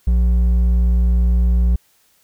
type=tone with hard clipping; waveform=sine; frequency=59.5 Hz; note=A#1; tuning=36 cents sharp; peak=-13 dBFS; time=0.07-1.76 s; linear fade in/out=5 ms; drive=5 dB; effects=white hiss -58 dBFS RMS until 2.23 s